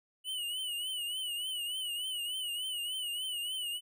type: tone with vibrato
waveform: square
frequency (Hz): 2948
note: F#7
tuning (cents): -7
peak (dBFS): -35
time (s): 0.24-3.81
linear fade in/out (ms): 50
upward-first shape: triangle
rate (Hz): 3.4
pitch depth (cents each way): 100
effects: none